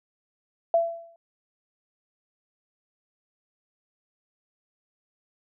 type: tone with exponential decay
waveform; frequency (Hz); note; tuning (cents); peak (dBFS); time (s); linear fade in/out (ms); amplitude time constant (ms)
sine; 672; E5; +33; -15; 0.74-1.16; 2; 91
effects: none